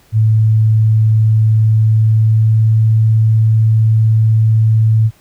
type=tone with pitch glide; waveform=sine; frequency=109.7 to 110.53 Hz; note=A2 to A2; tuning=-5 to +8 cents; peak=-7 dBFS; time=0.12-5.11 s; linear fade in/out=50 ms; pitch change=+13 cents; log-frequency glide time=1.73-2.81 s; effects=pink hiss -50 dBFS RMS until 5.2 s